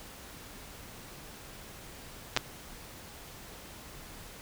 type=clicks; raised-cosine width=0.2 ms; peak=-8 dBFS; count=2; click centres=2.365 / 2.373 s; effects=pink hiss -48 dBFS RMS until 4.41 s